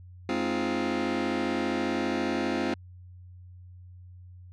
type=chord; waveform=sawtooth; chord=F minor seventh; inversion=first; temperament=just; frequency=209.5 / 261.9 / 314.3 / 349.2 Hz; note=Ab3 / C4 / Eb4 / F4; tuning=+15 / +2 / +18 / 0 cents; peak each=-30 / -26 / -30 / -27 dBFS; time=0.29-2.74 s; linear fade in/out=2 ms; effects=added 90 Hz sine -45 dBFS peak until 4.52 s + low-pass 4000 Hz 12 dB/octave